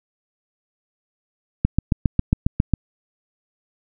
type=click train; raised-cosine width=5 ms; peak=-3 dBFS; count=9; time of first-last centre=1.65-2.737 s; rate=7.36 Hz; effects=none